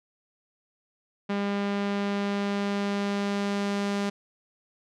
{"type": "tone with low-pass filter sweep", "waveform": "sawtooth", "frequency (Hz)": 201.3, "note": "G3", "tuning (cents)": 46, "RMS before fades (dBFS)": -28, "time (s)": [1.29, 4.1], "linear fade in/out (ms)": 10, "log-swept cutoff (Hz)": [3200, 6400], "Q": 0.79, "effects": []}